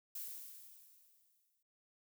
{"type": "noise with exponential decay", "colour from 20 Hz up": "violet", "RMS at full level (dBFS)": -43, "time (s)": [0.15, 1.63], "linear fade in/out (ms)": 5, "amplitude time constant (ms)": 320, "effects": []}